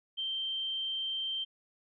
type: tone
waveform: sine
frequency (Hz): 3136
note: G7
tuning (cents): 0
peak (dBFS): -32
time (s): 0.17-1.45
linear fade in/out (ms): 20
effects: none